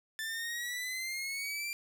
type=exponential sweep; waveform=sawtooth; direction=up; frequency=1760 to 2376 Hz; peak=-32 dBFS; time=0.19-1.73 s; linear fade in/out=0 ms; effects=none